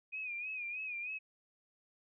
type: tone with vibrato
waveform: sine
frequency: 2474 Hz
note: D#7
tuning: 10 cents flat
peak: -38 dBFS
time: 0.12-1.19 s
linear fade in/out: 20 ms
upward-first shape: sine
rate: 3.2 Hz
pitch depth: 76 cents each way
effects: none